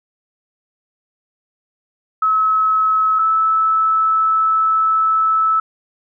sine tone pair in turn, 1290 / 1307.3 Hz, E6 / E6, -38 / -15 cents, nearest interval unison, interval 23 cents, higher second, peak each -12 dBFS, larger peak neither, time 2.22-3.19 / 3.19-5.6 s, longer second, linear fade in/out 5 ms, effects none

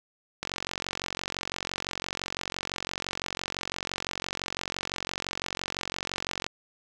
click train, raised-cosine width 0.2 ms, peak -13 dBFS, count 278, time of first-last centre 0.43-6.465 s, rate 45.9 Hz, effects none

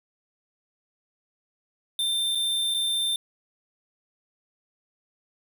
square tone with dropouts, 3584 Hz, A7, 31 cents sharp, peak -24 dBFS, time 1.99-3.16 s, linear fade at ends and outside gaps 2 ms, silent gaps 2.35-2.354 / 2.741-2.745 s, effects none

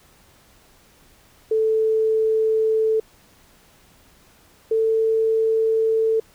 sine tone pair in turn, 440 / 444.9 Hz, A4 / A4, 0 / +19 cents, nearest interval unison, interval 19 cents, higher second, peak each -16 dBFS, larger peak neither, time 1.51-3 / 4.71-6.2 s, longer neither, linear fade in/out 5 ms, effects pink hiss -54 dBFS RMS until 6.34 s

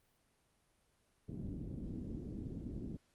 white low-pass noise, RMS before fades -44 dBFS, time 1.28-2.97 s, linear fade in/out 10 ms, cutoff 290 Hz, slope 24 dB/octave, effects pink hiss -75 dBFS RMS until 3.14 s + Opus 32 kbps

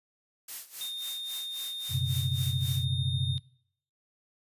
blue noise with tremolo, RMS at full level -37 dBFS, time 0.48-2.85 s, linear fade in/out 5 ms, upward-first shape sine, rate 3.7 Hz, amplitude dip 85%
triangle tone, 3658 Hz, A#7, 33 cents flat, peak -33 dBFS, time 0.81-3.38 s, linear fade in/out 0 ms
sine chord, F# suspended fourth, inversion none, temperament equal with one note detuned, 92.5 / 125.12 / 138.59 Hz, F#2 / B2 / C#3, 0 / +23 / 0 cents, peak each -32 / -30 / -32 dBFS, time 1.89-3.4 s, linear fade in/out 50 ms
effects noise-tail reverb RT60 0.7 s tail -24 dB re dry + resampled to 32000 Hz

